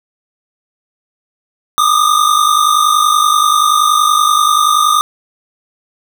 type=tone pair together; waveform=square; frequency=1189 / 1239.5 Hz; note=D6 / D#6; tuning=+21 / -7 cents; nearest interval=minor second; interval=72 cents; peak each=-12 dBFS; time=1.78-5.01 s; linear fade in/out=0 ms; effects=7-bit